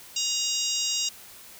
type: harmonic tone with a mistuned harmonic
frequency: 942 Hz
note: A#5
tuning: 18 cents sharp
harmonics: 3 / 4 / 5 / 6 / 7 / 8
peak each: -32 / -32 / -32 / -32 / -32 / -32 dBFS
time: 0.16-1.09 s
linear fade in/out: 5 ms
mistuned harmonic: 5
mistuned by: +35 cents
effects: white hiss -47 dBFS RMS until 1.59 s